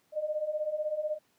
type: beating tone pair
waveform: sine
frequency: 598 / 614 Hz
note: D5 / D#5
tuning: +31 / -23 cents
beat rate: 16 Hz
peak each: -35 / -31 dBFS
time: 0.12-1.19 s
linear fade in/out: 50 ms
effects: pink hiss -70 dBFS RMS until 1.38 s + high-pass 150 Hz 12 dB/octave